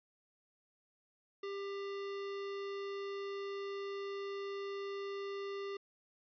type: tone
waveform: square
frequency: 397.3 Hz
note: G4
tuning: 23 cents sharp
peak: -40 dBFS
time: 1.43-5.77 s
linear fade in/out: 5 ms
effects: resampled to 11025 Hz